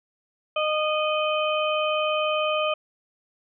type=harmonic tone with a mistuned harmonic; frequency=614 Hz; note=D#5; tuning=23 cents flat; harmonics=1 / 2 / 4 / 5; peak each=-24 / -27 / -30 / -31 dBFS; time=0.56-2.74 s; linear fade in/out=5 ms; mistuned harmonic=4; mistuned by=+32 cents; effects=none